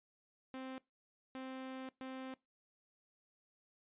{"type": "tone bursts at uneven times", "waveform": "sawtooth", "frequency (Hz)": 261.6, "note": "C4", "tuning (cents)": 0, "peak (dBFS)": -40, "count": 3, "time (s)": [[0.54, 0.78], [1.35, 1.89], [2.01, 2.34]], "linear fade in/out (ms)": 0, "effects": ["noise-tail reverb RT60 0.2 s tail -21 dB re dry", "resampled to 8000 Hz"]}